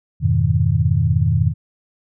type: chord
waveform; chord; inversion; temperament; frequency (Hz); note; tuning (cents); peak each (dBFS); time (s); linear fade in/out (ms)
sine; F half-diminished seventh; none; equal; 87.31 / 103.83 / 123.47 / 155.56; F2 / Ab2 / Cb3 / Eb3; 0 / 0 / 0 / 0; -19; 0.2-1.54; 50
effects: none